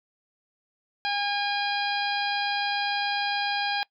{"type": "harmonic tone", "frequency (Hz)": 813, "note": "G#5", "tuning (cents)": -37, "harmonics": [1, 2, 3, 4, 5, 6], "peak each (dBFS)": [-28, -31, -33, -34, -35, -36], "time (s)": [1.05, 3.83], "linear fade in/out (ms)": 0, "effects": ["noise-tail reverb RT60 0.1 s tail -23 dB re dry"]}